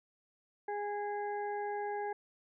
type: harmonic tone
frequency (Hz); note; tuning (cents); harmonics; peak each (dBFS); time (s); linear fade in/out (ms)
411.9; G#4; -14; 1 / 2 / 4 / 5; -38 / -37 / -47 / -53; 0.68-2.13; 5
effects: none